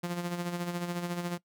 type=tone with tremolo; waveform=sawtooth; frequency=174.61 Hz; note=F3; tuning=in tune; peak=-26 dBFS; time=0.03-1.38 s; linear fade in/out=10 ms; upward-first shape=sine; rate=14 Hz; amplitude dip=55%; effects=noise-tail reverb RT60 0.1 s tail -20 dB re dry